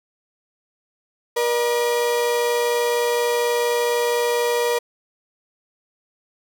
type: tone pair together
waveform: 35% pulse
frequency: 477.8 / 602 Hz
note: A#4 / D5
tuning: +43 / +43 cents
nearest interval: major third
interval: 400 cents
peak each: -17 / -26 dBFS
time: 1.36-4.79 s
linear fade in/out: 10 ms
effects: none